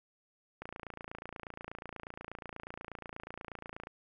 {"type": "click train", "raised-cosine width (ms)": 0.5, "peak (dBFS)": -27, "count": 93, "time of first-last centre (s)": [0.62, 3.871], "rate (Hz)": 28.3, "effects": []}